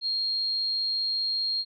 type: tone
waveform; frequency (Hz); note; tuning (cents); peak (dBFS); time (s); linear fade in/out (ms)
sine; 4235; C8; +20; -25; 0.01-1.65; 50
effects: none